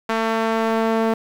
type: tone with band-pass filter sweep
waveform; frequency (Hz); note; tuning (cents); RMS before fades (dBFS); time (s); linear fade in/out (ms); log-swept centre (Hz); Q
sawtooth; 224.3; A3; +34; -20; 0.09-1.14; 5; 1200 to 570; 0.72
effects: 7-bit